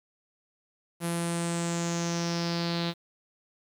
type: tone with low-pass filter sweep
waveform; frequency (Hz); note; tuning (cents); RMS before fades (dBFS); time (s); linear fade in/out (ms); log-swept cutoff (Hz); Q
sawtooth; 170.1; F3; -45; -30; 1-2.94; 50; 11000 to 3900; 5.3
effects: 9-bit